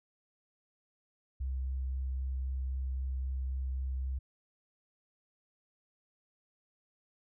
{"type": "tone with vibrato", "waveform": "sine", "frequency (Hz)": 65.4, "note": "C2", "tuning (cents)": 0, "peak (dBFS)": -32, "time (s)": [1.4, 4.19], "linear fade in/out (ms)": 10, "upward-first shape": "triangle", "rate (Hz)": 3.8, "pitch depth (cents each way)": 12, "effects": []}